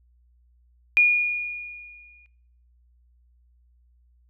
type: tone with exponential decay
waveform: sine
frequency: 2438 Hz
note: D#7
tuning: 36 cents flat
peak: -12 dBFS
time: 0.97-2.26 s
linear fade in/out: 0 ms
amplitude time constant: 280 ms
effects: noise-tail reverb RT60 0.7 s tail -19 dB re dry + added 60 Hz sine -57 dBFS peak until 4.29 s